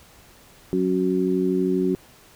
harmonic tone, 92.5 Hz, F#2, in tune, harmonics 2 / 3 / 4, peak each -24 / -24 / -22 dBFS, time 0.73-1.95 s, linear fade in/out 0 ms, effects pink hiss -51 dBFS RMS until 2.35 s

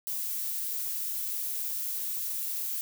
violet noise, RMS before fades -33 dBFS, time 0.07-2.81 s, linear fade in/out 0 ms, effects none

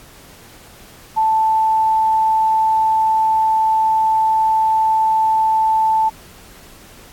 sine tone, 880 Hz, A5, in tune, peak -12 dBFS, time 1.16-6.1 s, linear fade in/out 20 ms, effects pink hiss -43 dBFS RMS until 7.12 s + AAC 64 kbps

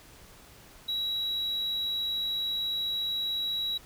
triangle tone, 3882 Hz, B7, 31 cents flat, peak -26 dBFS, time 0.88-3.78 s, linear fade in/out 10 ms, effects tanh soft clip ceiling -23 dBFS + pink hiss -53 dBFS RMS until 3.85 s

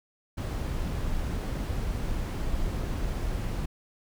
brown noise, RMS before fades -30 dBFS, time 0.37-3.66 s, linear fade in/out 10 ms, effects none

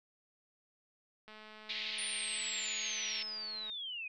click train, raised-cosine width 0.3 ms, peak -37 dBFS, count 521, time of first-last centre 1.28-3.699 s, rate 215 Hz
white band-pass noise, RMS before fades -40 dBFS, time 1.69-3.23 s, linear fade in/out 5 ms, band 2000 to 4300 Hz, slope 48 dB/octave
sine linear sweep, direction down, 9397 to 2445 Hz, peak -39 dBFS, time 1.98-4.08 s, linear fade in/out 5 ms
effects none

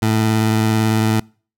20% pulse tone with vibrato, 110 Hz, A2, in tune, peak -9 dBFS, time 0.02-1.2 s, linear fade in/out 5 ms, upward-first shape triangle, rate 18 Hz, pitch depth 25 cents each way, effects noise-tail reverb RT60 0.4 s tail -26 dB re dry

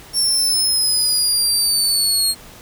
25% pulse linear sweep, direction down, 5470 to 4248 Hz, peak -10 dBFS, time 0.13-2.35 s, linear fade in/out 50 ms, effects pink hiss -41 dBFS RMS until 2.61 s

